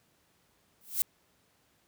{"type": "noise with exponential growth", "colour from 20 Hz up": "violet", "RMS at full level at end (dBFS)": -24, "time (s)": [0.81, 1.02], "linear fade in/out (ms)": 0, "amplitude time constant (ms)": 44, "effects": ["pink hiss -69 dBFS RMS until 1.87 s", "high-pass 80 Hz 12 dB/octave"]}